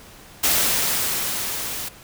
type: noise with level ramp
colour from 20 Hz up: white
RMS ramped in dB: -18 to -30 dBFS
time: 0.43-1.89 s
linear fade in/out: 10 ms
effects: pink hiss -45 dBFS RMS until 2.03 s